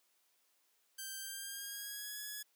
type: tone with pitch glide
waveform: 5% pulse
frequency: 1568 to 1690.3 Hz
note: G6 to G#6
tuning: 0 to +30 cents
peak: -32 dBFS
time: 0.98-2.43 s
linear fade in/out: 10 ms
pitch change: +130 cents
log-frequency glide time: 1.19-2.21 s
effects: white hiss -75 dBFS RMS until 2.55 s + high-pass 300 Hz 12 dB/octave